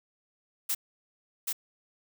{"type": "noise with echo", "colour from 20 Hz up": "blue", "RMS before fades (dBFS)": -29, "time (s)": [0.69, 0.75], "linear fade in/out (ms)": 10, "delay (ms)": 780, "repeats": 1, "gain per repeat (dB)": -2, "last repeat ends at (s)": 1.53, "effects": []}